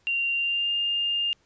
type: tone with pitch glide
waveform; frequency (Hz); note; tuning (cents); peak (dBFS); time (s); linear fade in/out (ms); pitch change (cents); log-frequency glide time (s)
sine; 2769 to 2811; F7 to F7; -15 to +11; -23; 0.07-1.33; 0; +26; 0.33-0.72
effects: pink hiss -65 dBFS RMS until 1.45 s + resampled to 16000 Hz